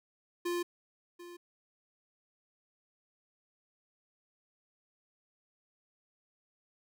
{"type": "tone with echo", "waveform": "square", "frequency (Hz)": 349.2, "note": "F4", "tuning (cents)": 0, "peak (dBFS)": -32, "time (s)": [0.45, 0.63], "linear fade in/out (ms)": 10, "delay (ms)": 740, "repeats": 1, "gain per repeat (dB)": -15, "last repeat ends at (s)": 1.37, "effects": []}